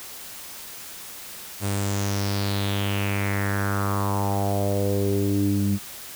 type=tone with low-pass filter sweep; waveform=sawtooth; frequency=100 Hz; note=G2; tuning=35 cents sharp; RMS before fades=-24 dBFS; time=1.6-5.79 s; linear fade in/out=50 ms; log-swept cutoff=9700 to 220 Hz; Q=4.4; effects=white hiss -39 dBFS RMS until 6.15 s